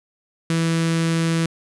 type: tone with notch filter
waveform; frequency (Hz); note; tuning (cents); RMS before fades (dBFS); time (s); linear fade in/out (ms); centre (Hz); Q
sawtooth; 164.81; E3; 0; -20; 0.5-1.46; 2; 760; 1.1
effects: resampled to 24000 Hz + 9-bit